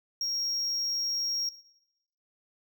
triangle tone, 5588 Hz, F8, in tune, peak -27 dBFS, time 0.21-1.49 s, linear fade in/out 2 ms, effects noise-tail reverb RT60 0.9 s tail -17 dB re dry

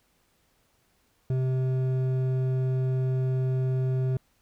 sine tone with hard clipping, 129.8 Hz, C3, 13 cents flat, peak -25 dBFS, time 1.3-4.17 s, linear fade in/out 2 ms, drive 8 dB, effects pink hiss -68 dBFS RMS until 4.41 s

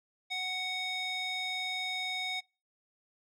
square tone with band-pass filter, 743 Hz, F#5, 7 cents sharp, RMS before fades -35 dBFS, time 0.3-2.41 s, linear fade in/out 20 ms, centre 3100 Hz, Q 6.8, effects noise-tail reverb RT60 0.3 s tail -25 dB re dry

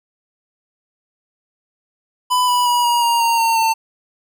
square tone with pitch steps, 998 / 983.1 / 968.5 / 954 / 939.8 / 925.8 / 912 / 898.4 Hz, B5 / B5 / B5 / A#5 / A#5 / A#5 / A#5 / A5, +18 / -8 / -34 / +40 / +14 / -12 / -38 / +36 cents, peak -14 dBFS, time 2.3-3.74 s, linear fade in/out 20 ms, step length 180 ms, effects none

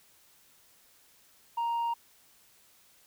sine tone, 934 Hz, A#5, 3 cents sharp, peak -25 dBFS, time 1.57-1.94 s, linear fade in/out 10 ms, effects tanh soft clip ceiling -27 dBFS + white hiss -62 dBFS RMS until 3.06 s

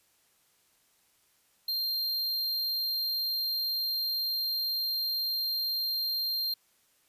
square tone, 4186 Hz, C8, in tune, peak -29 dBFS, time 1.68-6.54 s, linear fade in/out 5 ms, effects white hiss -68 dBFS RMS until 7.08 s + resampled to 32000 Hz

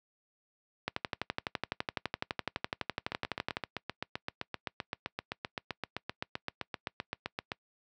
two click trains, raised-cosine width 0.3 ms, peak -15 / -18 dBFS, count 33 / 35, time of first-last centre 0.88-3.569 / 3.12-7.518 s, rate 11.9 / 7.73 Hz, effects noise-tail reverb RT60 0.1 s tail -24 dB re dry + high-pass 80 Hz 12 dB/octave

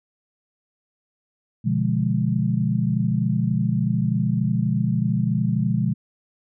sine chord, B diminished seventh, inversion none, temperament equal, 123.47 / 146.83 / 174.61 / 207.7 Hz, B2 / D3 / F3 / Ab3, 0 / 0 / 0 / 0 cents, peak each -23 / -26 / -24 / -24 dBFS, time 1.64-5.94 s, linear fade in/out 20 ms, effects none

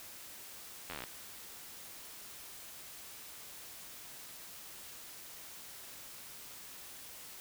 slowing click train, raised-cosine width 0.3 ms, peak -25 dBFS, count 11, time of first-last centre 0.9-1.038 s, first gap 11 ms, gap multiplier 1.05, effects white hiss -50 dBFS RMS until 7.4 s

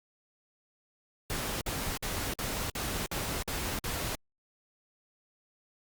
pink noise bursts, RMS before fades -34 dBFS, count 8, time 1.3-4.151 s, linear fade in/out 0 ms, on 310 ms, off 53 ms, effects Opus 48 kbps

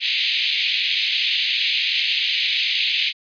white band-pass noise, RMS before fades -21 dBFS, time 0-3.13 s, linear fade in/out 50 ms, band 2200 to 4200 Hz, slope 48 dB/octave, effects resampled to 11025 Hz

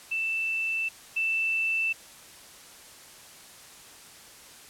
sine tone pair in turn, 2658 / 2658 Hz, E7 / E7, +14 / +14 cents, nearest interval unison, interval 0 cents, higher neither, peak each -26 / -24 dBFS, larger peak second, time 0.11-0.89 / 1.16-1.93 s, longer first, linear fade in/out 10 ms, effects white hiss -49 dBFS RMS until 4.69 s + low-pass 11000 Hz 12 dB/octave

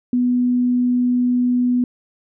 sine tone, 246.9 Hz, B3, in tune, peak -14 dBFS, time 0.13-1.84 s, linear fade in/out 2 ms, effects none

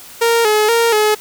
sawtooth tone with vibrato, 444.4 Hz, A4, 17 cents sharp, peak -7 dBFS, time 0.21-1.15 s, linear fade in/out 10 ms, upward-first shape square, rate 2.1 Hz, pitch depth 75 cents each way, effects white hiss -37 dBFS RMS until 1.2 s

